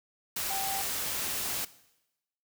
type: tone in noise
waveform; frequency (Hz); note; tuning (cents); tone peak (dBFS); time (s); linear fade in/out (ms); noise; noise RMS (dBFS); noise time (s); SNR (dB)
sine; 780; G5; -9; -34; 0.5-0.82; 5; white; -33; 0.36-1.65; -4
effects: noise-tail reverb RT60 0.9 s tail -18 dB re dry